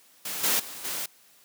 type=noise with level steps; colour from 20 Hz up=white; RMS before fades=-33 / -24 / -40 / -32 dBFS; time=0.25-1.06 s; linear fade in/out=5 ms; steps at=0.43 / 0.59 / 0.84 s; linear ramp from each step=10 ms; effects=white hiss -58 dBFS RMS until 1.44 s + high-pass 150 Hz 12 dB/octave